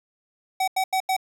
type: tone bursts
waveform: square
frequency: 758 Hz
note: F#5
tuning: 42 cents sharp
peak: -21 dBFS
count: 4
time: 0.6-1.166 s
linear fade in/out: 5 ms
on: 77 ms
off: 86 ms
effects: none